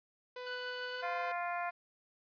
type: tone with pitch glide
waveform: sawtooth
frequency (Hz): 498.5 to 511.3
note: B4 to C5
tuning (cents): +16 to -40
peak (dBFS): -38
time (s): 0.36-1.32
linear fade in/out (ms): 5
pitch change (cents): +44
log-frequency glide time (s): 0.89-1.14
type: tone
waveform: sawtooth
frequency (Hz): 1489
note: F#6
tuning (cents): +11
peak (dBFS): -37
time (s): 0.46-1.02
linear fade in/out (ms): 10
type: harmonic tone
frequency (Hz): 349.2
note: F4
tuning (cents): 0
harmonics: 2 / 3 / 4 / 5 / 6 / 7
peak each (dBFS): -37 / -41 / -43 / -45 / -47 / -48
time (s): 1.02-1.71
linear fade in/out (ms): 20
effects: resampled to 11025 Hz + 11-bit